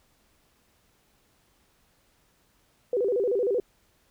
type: tone with vibrato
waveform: sine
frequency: 440 Hz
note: A4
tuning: in tune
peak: -22 dBFS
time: 2.93-3.6 s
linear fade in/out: 2 ms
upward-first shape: square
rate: 13 Hz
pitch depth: 190 cents each way
effects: pink hiss -66 dBFS RMS until 4.1 s